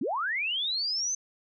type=linear sweep; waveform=sine; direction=up; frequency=196 to 6280 Hz; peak=-27 dBFS; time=0.01-1.15 s; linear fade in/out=5 ms; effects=none